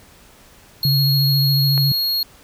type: tone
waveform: square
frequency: 4300 Hz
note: C8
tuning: 47 cents sharp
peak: -18 dBFS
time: 0.83-2.23 s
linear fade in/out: 2 ms
type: tone with vibrato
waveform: sine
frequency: 140 Hz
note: C#3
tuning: 18 cents sharp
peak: -15 dBFS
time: 0.85-1.92 s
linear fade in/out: 2 ms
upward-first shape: sine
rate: 14 Hz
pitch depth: 40 cents each way
type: click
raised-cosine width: 0.5 ms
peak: -14 dBFS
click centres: 1.778 s
effects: pink hiss -48 dBFS RMS until 2.43 s